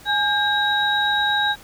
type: tone cluster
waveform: sine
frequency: 834 / 1605 / 3823 Hz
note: G#5 / G6 / A#7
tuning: +7 / +40 / +43 cents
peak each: -22 / -21 / -22 dBFS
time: 0.05-1.56 s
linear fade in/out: 50 ms
effects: pink hiss -45 dBFS RMS until 1.63 s